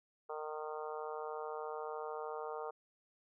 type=harmonic tone; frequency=153.6 Hz; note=D#3; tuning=22 cents flat; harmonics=3 / 4 / 5 / 6 / 7 / 8 / 9; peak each=-43 / -48 / -47 / -49 / -51 / -49 / -56 dBFS; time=0.29-2.71 s; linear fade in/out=10 ms; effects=none